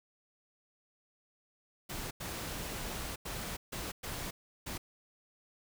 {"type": "noise bursts at uneven times", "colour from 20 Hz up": "pink", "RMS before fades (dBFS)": -40, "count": 6, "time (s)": [[1.89, 2.11], [2.2, 3.16], [3.25, 3.57], [3.72, 3.92], [4.03, 4.31], [4.66, 4.78]], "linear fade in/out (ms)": 10, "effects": []}